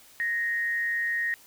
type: tone with frequency modulation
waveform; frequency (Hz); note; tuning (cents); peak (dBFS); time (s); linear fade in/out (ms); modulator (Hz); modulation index
sine; 1864.7; A#6; 0; -25; 0.2-1.34; 0; 167; 0.34
effects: white hiss -54 dBFS RMS until 1.46 s